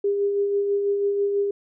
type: tone with tremolo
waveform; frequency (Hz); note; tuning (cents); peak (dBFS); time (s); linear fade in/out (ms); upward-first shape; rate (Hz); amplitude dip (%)
sine; 402.9; G4; +48; -18; 0.04-1.51; 5; sine; 6.1; 35
effects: none